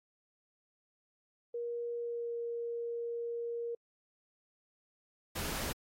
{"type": "tone with pitch glide", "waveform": "sine", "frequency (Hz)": [473.9, 469.5], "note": ["A#4", "A#4"], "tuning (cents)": [28, 12], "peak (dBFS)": -35, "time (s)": [1.54, 3.75], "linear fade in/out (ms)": 5, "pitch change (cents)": -16, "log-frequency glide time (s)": [1.93, 2.35]}
{"type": "noise", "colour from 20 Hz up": "pink", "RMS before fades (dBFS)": -38, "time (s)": [5.35, 5.73], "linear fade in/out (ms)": 10}
{"effects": ["AAC 48 kbps"]}